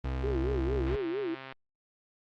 35% pulse tone, 65.41 Hz, C2, in tune, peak -28 dBFS, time 0.04-0.96 s, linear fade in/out 5 ms
sine tone with vibrato, 370 Hz, F#4, in tune, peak -30 dBFS, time 0.23-1.35 s, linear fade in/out 10 ms, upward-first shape sine, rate 4.4 Hz, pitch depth 220 cents each way
click train, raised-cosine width 0.3 ms, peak -26 dBFS, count 88, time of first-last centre 0.87-1.524 s, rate 133 Hz
effects low-pass 3000 Hz 12 dB/octave + Opus 32 kbps

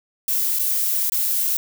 violet noise with dropouts, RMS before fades -21 dBFS, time 0.28-1.57 s, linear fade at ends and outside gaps 2 ms, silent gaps 0.589-0.593 / 1.098-1.12 s, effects none

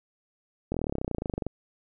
slowing click train, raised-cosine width 2 ms, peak -16 dBFS, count 24, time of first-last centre 0.72-1.466 s, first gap 23 ms, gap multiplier 1.03, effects none

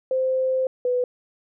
sine tone pair in turn, 520 / 496.4 Hz, C5 / B4, -11 / +9 cents, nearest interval minor second, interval 80 cents, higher first, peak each -19 dBFS, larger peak neither, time 0.11-0.67 / 0.85-1.04 s, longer first, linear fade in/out 2 ms, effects none

